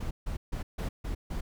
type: noise bursts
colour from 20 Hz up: brown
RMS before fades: -33 dBFS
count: 6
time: 0-1.41 s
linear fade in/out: 10 ms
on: 110 ms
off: 150 ms
effects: none